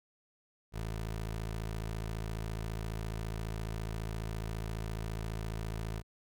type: tone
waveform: 20% pulse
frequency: 54.6 Hz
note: A1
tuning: 13 cents flat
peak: -31 dBFS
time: 0.72-6.03 s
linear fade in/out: 50 ms
effects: none